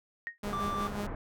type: tone with exponential decay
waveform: sine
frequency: 1864.7 Hz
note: A#6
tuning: in tune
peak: -30 dBFS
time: 0.27-0.38 s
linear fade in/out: 0 ms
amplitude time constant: 22 ms
type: tone with tremolo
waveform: sawtooth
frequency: 205.3 Hz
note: G#3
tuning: 20 cents flat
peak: -30 dBFS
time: 0.43-1.07 s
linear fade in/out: 5 ms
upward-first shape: sine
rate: 5.6 Hz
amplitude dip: 55%
type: low-pass noise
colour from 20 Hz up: pink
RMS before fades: -39 dBFS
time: 0.44-1.15 s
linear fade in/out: 2 ms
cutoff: 1600 Hz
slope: 24 dB/octave
type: tone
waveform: triangle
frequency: 1174.7 Hz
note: D6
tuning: in tune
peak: -30 dBFS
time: 0.53-0.87 s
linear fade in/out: 0 ms
effects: none